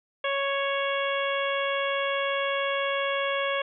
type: harmonic tone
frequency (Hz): 554.4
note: C#5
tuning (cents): 0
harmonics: 1 / 2 / 3 / 4 / 5 / 6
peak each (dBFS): -28 / -31 / -33 / -34 / -35 / -36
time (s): 0.24-3.62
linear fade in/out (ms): 5
effects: none